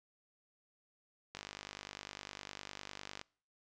click train, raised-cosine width 0.2 ms, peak -26 dBFS, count 94, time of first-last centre 1.35-3.214 s, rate 49.9 Hz, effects noise-tail reverb RT60 0.5 s tail -26 dB re dry + resampled to 22050 Hz

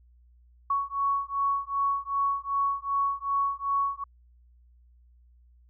sine beating tone pair, 1113 / 1115.6 Hz, C#6 / C#6, +7 / +11 cents, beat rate 2.6 Hz, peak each -28 dBFS, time 0.7-4.04 s, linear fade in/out 5 ms, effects added 60 Hz sine -55 dBFS peak until 5.69 s

